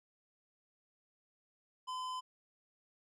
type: tone with hard clipping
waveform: triangle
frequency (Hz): 1018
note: C6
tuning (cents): -48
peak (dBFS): -40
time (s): 1.87-2.21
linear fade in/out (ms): 20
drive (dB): 17
effects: none